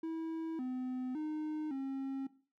triangle tone with pitch steps, 324.5 / 254.7 / 307.3 / 269.6 Hz, E4 / C4 / D#4 / C#4, -27 / -46 / -21 / -48 cents, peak -34 dBFS, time 0.03-2.27 s, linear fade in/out 5 ms, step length 560 ms, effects noise-tail reverb RT60 0.4 s tail -17 dB re dry

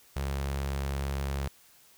sawtooth tone with notch filter, 68.9 Hz, C#2, 10 cents flat, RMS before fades -32 dBFS, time 0.16-1.48 s, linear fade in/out 5 ms, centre 270 Hz, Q 2, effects white hiss -59 dBFS RMS until 1.97 s

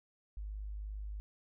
sine tone, 51.4 Hz, G#1, 17 cents flat, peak -39 dBFS, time 0.37-1.2 s, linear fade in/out 0 ms, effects none

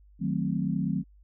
sine chord, D# diminished seventh, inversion none, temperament equal, 155.56 / 185 / 220 / 261.6 Hz, D#3 / F#3 / A3 / C4, 0 / 0 / 0 / 0 cents, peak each -31 / -29 / -32 / -33 dBFS, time 0.19-1.04 s, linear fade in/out 50 ms, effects added 50 Hz sine -53 dBFS peak until 1.23 s

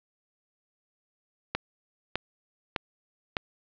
click train, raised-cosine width 0.3 ms, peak -11 dBFS, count 4, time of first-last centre 1.55-3.368 s, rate 1.65 Hz, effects resampled to 11025 Hz + 7-bit

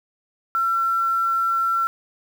sine tone with quantisation, 1352 Hz, E6, 43 cents sharp, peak -18 dBFS, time 0.55-1.87 s, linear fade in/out 0 ms, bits 7, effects none

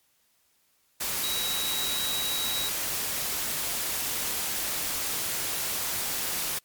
sine tone in noise, 3859 Hz, B7, 41 cents flat, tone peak -30 dBFS, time 1.23-2.69 s, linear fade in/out 10 ms, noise white, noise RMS -30 dBFS, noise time 1-6.59 s, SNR -3 dB, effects white hiss -68 dBFS RMS until 6.64 s + MP3 96 kbps

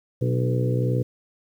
harmonic tone with a mistuned harmonic, 62.1 Hz, B1, 10 cents sharp, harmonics 2 / 3 / 4 / 5 / 6 / 7 / 8, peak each -21 / -32 / -35 / -32 / -33 / -32 / -30 dBFS, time 0.21-1.03 s, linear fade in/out 10 ms, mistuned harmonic 5, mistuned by -30 cents, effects 9-bit

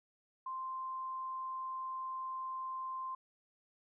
sine tone, 1045 Hz, C6, 2 cents flat, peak -38 dBFS, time 0.46-3.15 s, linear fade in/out 5 ms, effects none

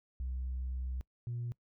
sine tone pair in turn, 63.7 / 119.7 Hz, C2 / A#2, -46 / +46 cents, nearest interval major seventh, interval 1092 cents, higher second, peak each -33 / -34 dBFS, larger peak first, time 0.2-1.01 / 1.27-1.52 s, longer first, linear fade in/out 0 ms, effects noise-tail reverb RT60 0.1 s tail -24 dB re dry + tanh soft clip ceiling -32 dBFS

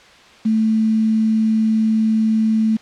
sine tone with quantisation, 220 Hz, A3, in tune, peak -13 dBFS, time 0.45-2.77 s, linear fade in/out 10 ms, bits 6, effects white hiss -45 dBFS RMS until 2.81 s + low-pass 4000 Hz 12 dB/octave

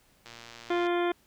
click train, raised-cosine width 0.2 ms, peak -28 dBFS, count 72, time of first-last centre 0.26-0.867 s, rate 117 Hz
harmonic tone, 349.2 Hz, F4, in tune, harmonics 1 / 2 / 3 / 4 / 5 / 6 / 7 / 9 / 10, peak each -26 / -32 / -36 / -38 / -40 / -42 / -43 / -45 / -46 dBFS, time 0.7-1.12 s, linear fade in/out 5 ms
effects pink hiss -64 dBFS RMS until 1.26 s

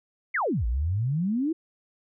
sine exponential two-way sweep, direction down then up, 2304 to 53.5 to 339.4 Hz, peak -23 dBFS, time 0.34-1.53 s, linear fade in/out 10 ms, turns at 0.66 s, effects none

